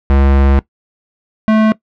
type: tone pair in turn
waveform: square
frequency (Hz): 68.6 / 217.8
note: C#2 / A3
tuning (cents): -17 / -17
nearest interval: octave + minor sixth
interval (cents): 2000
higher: second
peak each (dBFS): -8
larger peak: neither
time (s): 0.1-0.59 / 1.48-1.72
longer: first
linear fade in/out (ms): 0
effects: noise-tail reverb RT60 0.1 s tail -19 dB re dry + low-pass 2000 Hz 12 dB/octave